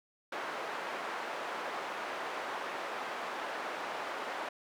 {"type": "band-pass noise", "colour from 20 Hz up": "white", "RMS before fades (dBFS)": -39, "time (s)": [0.32, 4.49], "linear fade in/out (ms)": 5, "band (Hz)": [460, 1300], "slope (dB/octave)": 12, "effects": []}